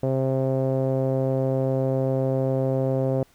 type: tone with low-pass filter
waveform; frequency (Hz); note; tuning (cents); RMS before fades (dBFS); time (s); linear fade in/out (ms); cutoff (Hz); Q
sawtooth; 132.5; C3; +22; -23; 0.03-3.23; 2; 560; 3.6
effects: pink hiss -59 dBFS RMS until 3.34 s